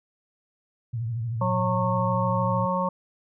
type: tone with vibrato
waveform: sine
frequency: 115.5 Hz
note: A#2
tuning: 16 cents flat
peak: -26 dBFS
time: 0.93-2.66 s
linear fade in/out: 10 ms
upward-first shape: triangle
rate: 13 Hz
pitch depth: 120 cents each way
type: harmonic tone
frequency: 182.6 Hz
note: F#3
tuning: 23 cents flat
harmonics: 1 / 3 / 5 / 6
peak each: -28 / -28 / -28 / -28 dBFS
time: 1.41-2.89 s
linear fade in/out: 5 ms
effects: none